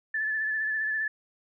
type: tone with vibrato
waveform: sine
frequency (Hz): 1742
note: A6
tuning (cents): -18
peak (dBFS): -26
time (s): 0.14-1.08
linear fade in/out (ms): 5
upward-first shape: sine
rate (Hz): 15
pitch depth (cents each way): 31
effects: none